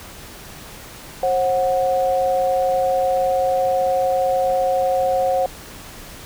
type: tone pair together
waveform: sine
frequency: 535 / 736.3 Hz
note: C5 / F#5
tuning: +38 / -9 cents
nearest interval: tritone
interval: 553 cents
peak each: -18 / -19 dBFS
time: 1.23-5.46 s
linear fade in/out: 2 ms
effects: pink hiss -38 dBFS RMS until 6.25 s